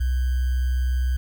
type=tone with sample-and-hold; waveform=sine; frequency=63.1 Hz; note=B1; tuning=38 cents sharp; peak=-19 dBFS; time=0-1.17 s; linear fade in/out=10 ms; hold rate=1575 Hz; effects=none